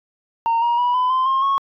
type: tone with pitch steps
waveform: sine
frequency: 920 / 947.5 / 975.8 / 1005 / 1035.1 / 1066 / 1097.9 Hz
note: A#5 / A#5 / B5 / B5 / C6 / C6 / C#6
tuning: -23 / +28 / -21 / +30 / -19 / +32 / -17 cents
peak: -13 dBFS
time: 0.46-1.58 s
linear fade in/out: 0 ms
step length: 160 ms
effects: tanh soft clip ceiling -14 dBFS